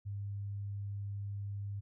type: tone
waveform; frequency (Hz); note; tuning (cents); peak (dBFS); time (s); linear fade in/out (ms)
sine; 100.7; G2; +47; -37; 0.05-1.81; 20
effects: none